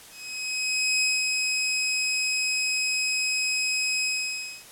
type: tone with ADSR envelope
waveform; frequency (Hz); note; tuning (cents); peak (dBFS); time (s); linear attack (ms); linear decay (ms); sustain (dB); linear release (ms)
20% pulse; 2536; D#7; +32; -16; 0.1-4.65; 920; 200; -3; 600
effects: white hiss -47 dBFS RMS until 4.71 s + low-pass 12000 Hz 12 dB/octave